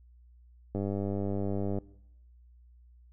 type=click train; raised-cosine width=2 ms; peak=-20 dBFS; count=104; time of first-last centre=0.75-1.785 s; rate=99.5 Hz; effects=noise-tail reverb RT60 0.8 s tail -22 dB re dry + added 60 Hz sine -54 dBFS peak until 3.12 s